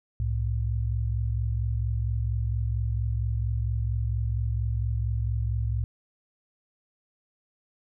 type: tone pair together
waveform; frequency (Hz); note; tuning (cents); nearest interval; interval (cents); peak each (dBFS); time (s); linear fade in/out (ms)
sine; 65.41 / 109.77; C2 / A2; 0 / -4; major sixth; 896; -27; 0.2-5.84; 0
effects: none